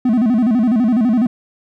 triangle tone with vibrato, 233.1 Hz, A#3, in tune, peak -9 dBFS, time 0.05-1.27 s, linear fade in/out 5 ms, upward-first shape square, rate 12 Hz, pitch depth 140 cents each way, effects none

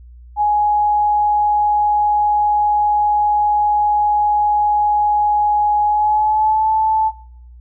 sine tone with pitch glide, 835 to 874 Hz, G#5 to A5, +9 to -12 cents, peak -12 dBFS, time 0.36-7.12 s, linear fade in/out 50 ms, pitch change +79 cents, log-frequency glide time 5.85-6.7 s, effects noise-tail reverb RT60 0.8 s tail -22 dB re dry + added 60 Hz sine -37 dBFS peak until 7.6 s

